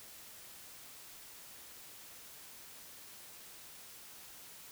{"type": "silence", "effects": ["white hiss -53 dBFS RMS until 4.71 s"]}